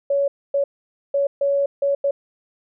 sine tone bursts at uneven times, 561 Hz, C#5, 21 cents sharp, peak -16 dBFS, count 6, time 0.1-0.28 / 0.54-0.64 / 1.14-1.27 / 1.41-1.66 / 1.82-1.95 / 2.04-2.11 s, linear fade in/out 5 ms, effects none

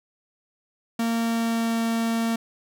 45% pulse tone with pitch glide, 230 to 228.4 Hz, A#3 to A#3, -23 to -35 cents, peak -22 dBFS, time 0.99-2.36 s, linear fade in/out 5 ms, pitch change -12 cents, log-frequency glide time 1.18-1.83 s, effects none

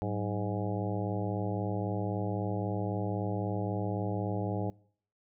harmonic tone with a mistuned harmonic, 103.8 Hz, G#2, in tune, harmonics 1 / 2 / 3 / 4 / 5 / 6 / 7 / 8, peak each -34 / -37 / -39 / -40 / -41 / -42 / -42 / -43 dBFS, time 0.02-4.7 s, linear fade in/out 0 ms, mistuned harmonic 2, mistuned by -150 cents, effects noise-tail reverb RT60 0.6 s tail -25 dB re dry

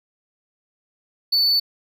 triangle tone, 4488 Hz, C#8, 21 cents sharp, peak -14 dBFS, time 1.32-1.6 s, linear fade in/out 10 ms, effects none

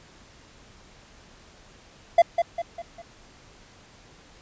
triangle tone with echo, 681 Hz, F5, 44 cents flat, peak -9 dBFS, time 2.18-2.22 s, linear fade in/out 5 ms, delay 200 ms, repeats 4, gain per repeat -7 dB, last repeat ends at 3.02 s, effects pink hiss -52 dBFS RMS until 4.41 s + resampled to 16000 Hz

